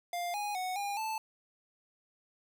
square tone with pitch steps, 700 / 826 / 739 / 809 / 878 Hz, F5 / G#5 / F#5 / G#5 / A5, +4 / -10 / -2 / -46 / -4 cents, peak -34 dBFS, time 0.13-1.18 s, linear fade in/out 2 ms, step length 210 ms, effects none

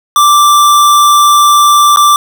square tone with dropouts, 1174.7 Hz, D6, in tune, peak -4 dBFS, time 0.16-2.16 s, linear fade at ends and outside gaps 1 ms, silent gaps 1.961-1.971 s, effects none

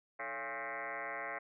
sine tone with frequency modulation, 1318.5 Hz, E6, in tune, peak -38 dBFS, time 0.19-1.39 s, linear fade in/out 10 ms, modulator 126 Hz, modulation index 6.5, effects none

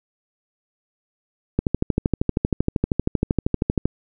click train, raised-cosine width 3 ms, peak -5 dBFS, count 30, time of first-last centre 1.59-3.856 s, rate 12.8 Hz, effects none

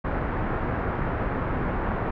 pink low-pass noise, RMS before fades -27 dBFS, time 0.04-2.11 s, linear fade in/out 10 ms, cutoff 1700 Hz, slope 24 dB/octave, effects none

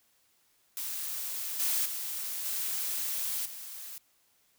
blue noise with level steps, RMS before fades -36 / -29 / -36 / -33 / -43 dBFS, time 0.77-3.98 s, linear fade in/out 0 ms, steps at 1.59 / 1.85 / 2.45 / 3.45 s, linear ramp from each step 10 ms, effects white hiss -69 dBFS RMS until 4.58 s

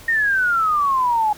sine exponential sweep, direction down, 1864.7 to 831 Hz, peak -15 dBFS, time 0.08-1.33 s, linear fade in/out 5 ms, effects pink hiss -42 dBFS RMS until 1.37 s

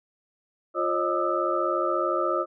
sine tone cluster, 351.5 / 541 / 615 / 1210 / 1307 Hz, F4 / C#5 / D#5 / D#6 / E6, +11 / -42 / -20 / -49 / -15 cents, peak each -29 dBFS, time 0.74-2.46 s, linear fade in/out 50 ms, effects none

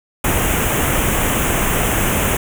pink band-stop noise, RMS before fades -17 dBFS, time 0.24-2.37 s, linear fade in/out 5 ms, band 3200 to 6400 Hz, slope 48 dB/octave, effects none

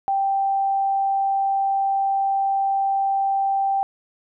sine tone, 784 Hz, G5, in tune, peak -18 dBFS, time 0.08-3.83 s, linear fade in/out 0 ms, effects none

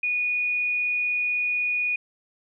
sine tone, 2461 Hz, D#7, 20 cents flat, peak -22 dBFS, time 0.03-1.96 s, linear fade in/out 5 ms, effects none

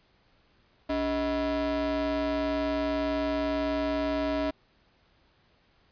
square ring-modulated tone, 173.3 Hz, F3, 13 cents flat, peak -24 dBFS, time 0.89-4.51 s, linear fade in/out 10 ms, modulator 459 Hz, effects pink hiss -65 dBFS RMS until 5.91 s + resampled to 11025 Hz

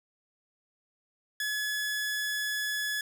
sawtooth tone, 1702 Hz, G#6, 42 cents sharp, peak -26 dBFS, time 1.4-3.01 s, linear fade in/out 2 ms, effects none

